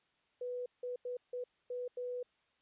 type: tone bursts at uneven times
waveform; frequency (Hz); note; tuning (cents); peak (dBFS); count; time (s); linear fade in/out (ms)
sine; 493.9; B4; 0; -37; 6; 0.41-0.66 / 0.83-0.96 / 1.05-1.17 / 1.33-1.44 / 1.7-1.88 / 1.97-2.23; 5
effects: white hiss -75 dBFS RMS until 2.61 s + resampled to 8000 Hz